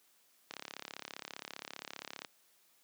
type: click train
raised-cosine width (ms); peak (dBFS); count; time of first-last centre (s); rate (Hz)
0.2; -24; 62; 0.51-2.248; 35.1
effects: white hiss -69 dBFS RMS until 2.83 s + high-pass 200 Hz 12 dB/octave